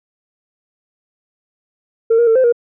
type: tone with pitch steps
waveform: sine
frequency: 454.5 / 471.9 / 449.7 / 518 / 474.3 Hz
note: A#4 / A#4 / A4 / C5 / A#4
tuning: -44 / +21 / +38 / -17 / +30 cents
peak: -7 dBFS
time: 2.1-2.525 s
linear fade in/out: 10 ms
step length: 85 ms
effects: tanh soft clip ceiling -6 dBFS